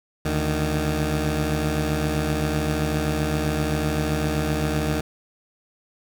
15% pulse tone pair together, 73.14 / 154 Hz, D2 / D#3, -7 / -17 cents, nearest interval octave + minor second, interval 1290 cents, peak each -18 dBFS, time 0.25-5.01 s, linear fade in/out 5 ms, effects none

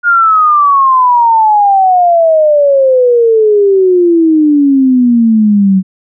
sine exponential sweep, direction down, 1433 to 186 Hz, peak -4 dBFS, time 0.03-5.83 s, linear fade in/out 50 ms, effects none

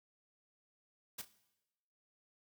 white noise with echo, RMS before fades -43 dBFS, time 1.18-1.22 s, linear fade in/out 10 ms, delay 33 ms, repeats 2, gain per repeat -13 dB, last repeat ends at 1.286 s, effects noise-tail reverb RT60 1.0 s tail -17 dB re dry + high-pass 60 Hz 12 dB/octave

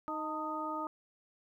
harmonic tone with a mistuned harmonic, 311.1 Hz, D#4, in tune, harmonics 1 / 2 / 3 / 4, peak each -41 / -43 / -40 / -38 dBFS, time 0.08-0.87 s, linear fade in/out 0 ms, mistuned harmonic 3, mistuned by -57 cents, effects 12-bit

